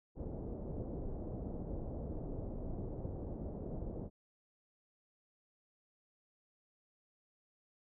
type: low-pass noise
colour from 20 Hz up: pink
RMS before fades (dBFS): -42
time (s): 0.15-4.1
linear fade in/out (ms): 50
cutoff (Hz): 590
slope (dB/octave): 24
effects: none

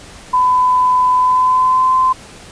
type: tone with pitch glide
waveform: sine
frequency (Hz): 1005 to 1031.5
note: B5 to C6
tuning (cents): +30 to -25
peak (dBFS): -9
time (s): 0.33-2.13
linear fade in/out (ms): 10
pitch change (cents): +45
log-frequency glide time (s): 1.16-1.95
effects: pink hiss -37 dBFS RMS until 2.51 s + resampled to 22050 Hz

